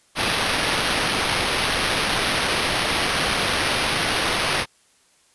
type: noise with sample-and-hold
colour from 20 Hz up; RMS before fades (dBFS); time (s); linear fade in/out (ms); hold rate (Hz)
blue; -22; 0.15-4.66; 50; 7350
effects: white hiss -59 dBFS RMS until 5.34 s + resampled to 24000 Hz